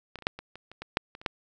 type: clicks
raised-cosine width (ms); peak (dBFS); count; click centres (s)
0.3; -22 / -29 / -29 / -8 / -24 / -28 / -29 / -22 / -7 / -27 / -30 / -10; 12; 0.157 / 0.188 / 0.223 / 0.269 / 0.39 / 0.556 / 0.716 / 0.82 / 0.971 / 1.151 / 1.215 / 1.262
effects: none